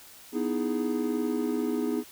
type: chord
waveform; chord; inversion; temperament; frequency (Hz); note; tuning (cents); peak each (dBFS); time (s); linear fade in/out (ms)
triangle; E major seventh; second; equal with one note detuned; 246.9 / 309.2 / 329.6 / 415.3; B3 / D#4 / E4 / G#4; 0 / -11 / 0 / 0; -28 / -29 / -33 / -30; 0.32-2.04; 50
effects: white hiss -50 dBFS RMS until 2.11 s